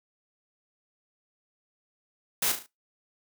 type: noise with echo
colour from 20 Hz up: white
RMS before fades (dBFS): -26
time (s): 2.42-2.52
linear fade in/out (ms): 5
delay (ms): 36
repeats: 4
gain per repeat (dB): -7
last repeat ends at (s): 2.664
effects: noise-tail reverb RT60 0.2 s tail -21 dB re dry + high-pass 150 Hz 12 dB/octave